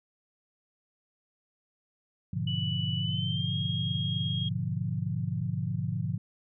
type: chord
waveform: sine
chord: G# diminished seventh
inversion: none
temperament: equal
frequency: 103.83 / 123.47 / 146.83 / 174.61 Hz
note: G#2 / B2 / D3 / F3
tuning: 0 / 0 / 0 / 0 cents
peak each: -34 dBFS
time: 2.33-6.18 s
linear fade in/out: 5 ms
type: tone with pitch glide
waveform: sine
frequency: 2960 to 3265 Hz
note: F#7 to G#7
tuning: 0 to -30 cents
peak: -33 dBFS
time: 2.47-4.49 s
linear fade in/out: 5 ms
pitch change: +170 cents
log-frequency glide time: 2.99-3.55 s
effects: none